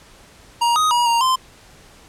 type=tone with pitch steps; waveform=square; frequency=943 / 1251 / 959 / 933 / 1037 Hz; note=A#5 / D#6 / A#5 / A#5 / C6; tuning=+20 / +9 / +49 / +1 / -16 cents; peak=-15 dBFS; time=0.61-1.36 s; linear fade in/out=10 ms; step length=150 ms; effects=pink hiss -47 dBFS RMS until 2.08 s + low-pass 10000 Hz 12 dB/octave